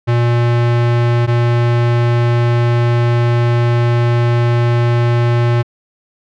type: tone pair in turn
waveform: square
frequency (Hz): 119.2 / 119.2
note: A#2 / A#2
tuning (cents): +39 / +39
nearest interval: unison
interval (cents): 0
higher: neither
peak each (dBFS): -11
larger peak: neither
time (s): 0.07-1.27 / 1.27-5.63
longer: second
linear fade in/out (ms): 20
effects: low-pass 3000 Hz 12 dB/octave